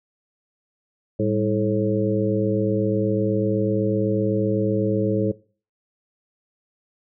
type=harmonic tone with a mistuned harmonic; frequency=108 Hz; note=A2; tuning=32 cents flat; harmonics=1 / 2 / 3 / 4 / 5; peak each=-25 / -25 / -25 / -25 / -25 dBFS; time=1.19-5.32 s; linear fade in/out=10 ms; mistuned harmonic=2; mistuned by=-130 cents; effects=noise-tail reverb RT60 0.4 s tail -21 dB re dry